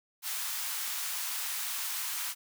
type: high-pass noise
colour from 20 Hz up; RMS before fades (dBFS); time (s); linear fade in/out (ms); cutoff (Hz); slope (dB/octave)
white; -35; 0.22-2.35; 50; 870; 24
effects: none